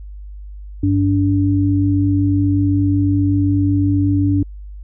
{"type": "tone pair together", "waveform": "sine", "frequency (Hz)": [98, 288.6], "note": ["G2", "D4"], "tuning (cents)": [0, -30], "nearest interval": "octave + perfect fifth", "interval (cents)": 1870, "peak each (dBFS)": -15, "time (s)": [0.83, 4.43], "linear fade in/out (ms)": 5, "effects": ["added 50 Hz sine -30 dBFS peak until 4.83 s"]}